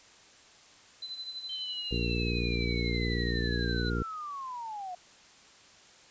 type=tone with tremolo; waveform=sine; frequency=4033 Hz; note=B7; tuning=36 cents sharp; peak=-35 dBFS; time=1.02-3.9 s; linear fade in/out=5 ms; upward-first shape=sine; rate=12 Hz; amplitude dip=60%
type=linear sweep; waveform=sine; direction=down; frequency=3113 to 704 Hz; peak=-36 dBFS; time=1.49-4.95 s; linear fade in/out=5 ms
type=harmonic tone; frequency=58.8 Hz; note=A#1; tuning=16 cents sharp; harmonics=1 / 2 / 3 / 4 / 5 / 6 / 7 / 8; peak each=-32 / -35 / -37 / -38 / -39 / -40 / -40 / -41 dBFS; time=1.91-4.03 s; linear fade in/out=5 ms
effects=white hiss -56 dBFS RMS until 6.1 s + resampled to 16000 Hz